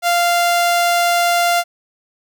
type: tone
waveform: sawtooth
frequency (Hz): 695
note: F5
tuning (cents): -9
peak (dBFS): -9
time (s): 0.02-1.64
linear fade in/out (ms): 50
effects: none